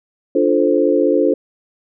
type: chord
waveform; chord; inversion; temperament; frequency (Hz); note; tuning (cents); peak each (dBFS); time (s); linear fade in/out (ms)
sine; D minor seventh; none; equal; 293.7 / 349.2 / 440 / 523.3; D4 / F4 / A4 / C5; 0 / 0 / 0 / 0; -17; 0.35-1.34; 5
effects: none